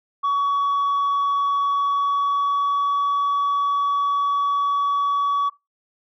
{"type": "tone with pitch glide", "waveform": "sine", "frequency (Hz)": [1128, 1134.5], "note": ["C#6", "C#6"], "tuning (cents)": [30, 40], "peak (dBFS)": -15, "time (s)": [0.23, 5.5], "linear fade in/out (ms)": 20, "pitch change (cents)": 10, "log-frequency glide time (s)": [1.67, 3.07], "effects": ["noise-tail reverb RT60 0.2 s tail -18 dB re dry", "tanh soft clip ceiling -17 dBFS"]}